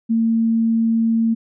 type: tone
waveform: sine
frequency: 226.9 Hz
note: A#3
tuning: 47 cents flat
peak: -14 dBFS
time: 0.09-1.35 s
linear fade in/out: 20 ms
effects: none